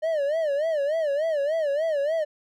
triangle tone with vibrato, 605 Hz, D#5, 49 cents flat, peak -20 dBFS, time 0.02-2.25 s, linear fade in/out 20 ms, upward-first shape sine, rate 3.4 Hz, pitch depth 150 cents each way, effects none

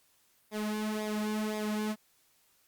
sawtooth tone with flanger, 213.4 Hz, G#3, 47 cents sharp, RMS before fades -33 dBFS, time 0.51-1.96 s, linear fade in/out 50 ms, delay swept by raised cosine 0.68 to 3.18 ms, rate 1.9 Hz, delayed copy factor -0.75, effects white hiss -68 dBFS RMS until 2.67 s + Opus 48 kbps

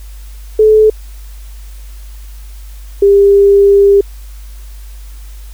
sine tone pair in turn, 431.9 / 400 Hz, A4 / G4, -32 / +35 cents, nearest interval minor second, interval 133 cents, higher first, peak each -3 dBFS, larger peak neither, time 0.59-0.9 / 3.02-4.01 s, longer second, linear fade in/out 5 ms, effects added 50 Hz sine -27 dBFS peak until 5.53 s + white hiss -43 dBFS RMS until 5.53 s

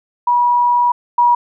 sine tone pair in turn, 968 / 962.4 Hz, B5 / B5, -35 / -45 cents, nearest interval unison, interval 10 cents, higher first, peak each -10 / -8 dBFS, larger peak second, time 0.27-0.92 / 1.18-1.35 s, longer first, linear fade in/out 5 ms, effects none

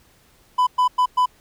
triangle tone bursts at uneven times, 1000 Hz, B5, 21 cents sharp, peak -12 dBFS, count 4, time 0.58-0.67 / 0.78-0.88 / 0.98-1.06 / 1.17-1.26 s, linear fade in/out 10 ms, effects pink hiss -56 dBFS RMS until 1.4 s

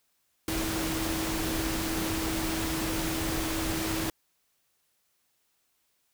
sine tone in noise, 322.6 Hz, E4, 37 cents flat, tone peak -32 dBFS, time 0.48-4.1 s, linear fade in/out 2 ms, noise pink, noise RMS -32 dBFS, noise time 0.48-4.1 s, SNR -3 dB, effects white hiss -73 dBFS RMS until 6.13 s

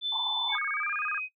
sine tone, 3520 Hz, A7, in tune, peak -27 dBFS, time 0.01-0.59 s, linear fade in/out 50 ms
white band-pass noise, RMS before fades -37 dBFS, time 0.12-0.57 s, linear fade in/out 5 ms, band 820 to 1000 Hz, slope 96 dB/octave
sine tone with pitch glide, 2217 to 2517 Hz, C#7 to D#7, 0 to +19 cents, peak -31 dBFS, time 0.48-1.29 s, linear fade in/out 50 ms, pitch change +219 cents, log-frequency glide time 0.71-1.04 s
sine tone with vibrato, 1416 Hz, F6, 23 cents sharp, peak -31 dBFS, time 0.52-1.2 s, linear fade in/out 20 ms, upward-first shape square, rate 16 Hz, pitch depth 240 cents each way
effects noise-tail reverb RT60 0.1 s tail -21 dB re dry

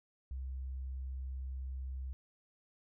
sine tone, 65.41 Hz, C2, in tune, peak -38 dBFS, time 0.31-2.13 s, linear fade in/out 0 ms, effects none

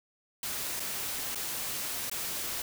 white noise with dropouts, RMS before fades -35 dBFS, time 0.43-2.62 s, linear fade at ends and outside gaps 2 ms, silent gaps 0.797-0.802 / 1.348-1.356 / 2.098-2.114 s, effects none

